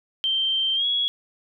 sine tone with pitch glide, 3136 to 3342 Hz, G7 to G#7, 0 to +10 cents, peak -20 dBFS, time 0.24-1.08 s, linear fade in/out 0 ms, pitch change +110 cents, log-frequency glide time 0.75-0.85 s, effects none

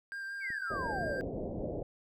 triangle tone with vibrato, 1592 Hz, G6, 26 cents sharp, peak -36 dBFS, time 0.12-1.21 s, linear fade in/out 0 ms, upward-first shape triangle, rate 5.6 Hz, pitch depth 20 cents each way
sine exponential sweep, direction down, 2349 to 459.4 Hz, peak -36 dBFS, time 0.4-1.23 s, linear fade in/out 50 ms
clicks, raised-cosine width 3 ms, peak -36 dBFS, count 5, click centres 0.504 / 0.72 / 0.828 / 0.865 / 0.993 s
white low-pass noise, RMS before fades -38 dBFS, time 0.7-1.83 s, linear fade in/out 5 ms, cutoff 640 Hz, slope 48 dB/octave
effects none

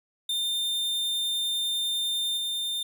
45% pulse tone with level steps, 3610 Hz, A7, 44 cents sharp, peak -26 / -28 dBFS, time 0.29-2.83 s, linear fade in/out 5 ms, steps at 2.37 s, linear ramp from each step 2 ms, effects none

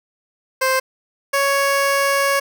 15% pulse tone pair in turn, 523.3 / 555.9 Hz, C5 / C#5, 0 / +5 cents, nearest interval minor second, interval 105 cents, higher second, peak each -9 dBFS, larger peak neither, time 0.61-0.8 / 1.33-2.4 s, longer second, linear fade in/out 10 ms, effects none

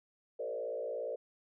sine tone with frequency modulation, 523.3 Hz, C5, in tune, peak -35 dBFS, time 0.39-1.16 s, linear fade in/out 10 ms, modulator 57.3 Hz, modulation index 1.5, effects none

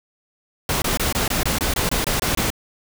pink noise bursts, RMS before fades -21 dBFS, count 12, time 0.69-2.503 s, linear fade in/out 2 ms, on 130 ms, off 23 ms, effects none

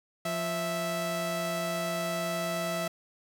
sawtooth tone pair together, 174.2 / 657.3 Hz, F3 / E5, -4 / -5 cents, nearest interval octave + major seventh, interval 2299 cents, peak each -31 / -27 dBFS, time 0.25-2.88 s, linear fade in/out 5 ms, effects none

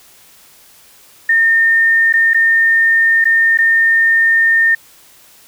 sine tone with dropouts, 1820 Hz, A#6, 42 cents flat, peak -8 dBFS, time 1.29-4.75 s, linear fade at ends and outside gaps 5 ms, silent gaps 2.127-2.137 / 2.335-2.344 / 3.243-3.253 / 3.575-3.586 s, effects white hiss -45 dBFS RMS until 5.47 s

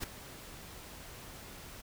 pink noise with ADSR envelope, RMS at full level -35 dBFS, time 0-1.82 s, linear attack 33 ms, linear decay 11 ms, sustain -14 dB, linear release 17 ms, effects none

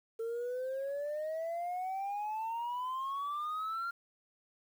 sine exponential sweep, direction up, 449.5 to 1396.9 Hz, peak -32 dBFS, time 0.19-3.91 s, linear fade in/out 10 ms, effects tanh soft clip ceiling -33 dBFS + 10-bit

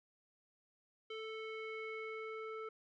square tone with low-pass filter sweep, 440 Hz, A4, in tune, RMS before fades -45 dBFS, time 1.1-2.69 s, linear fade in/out 5 ms, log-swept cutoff 2900 to 1700 Hz, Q 4, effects none

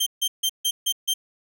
sawtooth tone bursts, 3152 Hz, G7, 9 cents sharp, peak -17 dBFS, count 6, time 0-1.14 s, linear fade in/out 10 ms, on 65 ms, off 150 ms, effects none

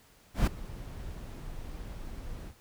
brown noise with ADSR envelope, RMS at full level -20 dBFS, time 0.34-2.54 s, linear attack 130 ms, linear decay 8 ms, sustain -21 dB, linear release 67 ms, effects pink hiss -61 dBFS RMS until 2.6 s

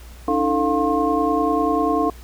sine tone cluster, 286.5 / 316.6 / 444.5 / 705 / 1069 Hz, D4 / D#4 / A4 / F5 / C6, -43 / +30 / +18 / +16 / +37 cents, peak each -23 dBFS, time 0.28-2.1 s, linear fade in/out 2 ms, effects added 60 Hz sine -38 dBFS peak until 2.23 s + pink hiss -47 dBFS RMS until 2.23 s

